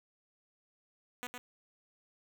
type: tone with echo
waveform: 5% pulse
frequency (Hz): 246.9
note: B3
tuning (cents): 0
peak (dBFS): -27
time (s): 1.23-1.27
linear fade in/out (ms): 0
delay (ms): 110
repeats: 1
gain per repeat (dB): -4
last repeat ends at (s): 1.38
effects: none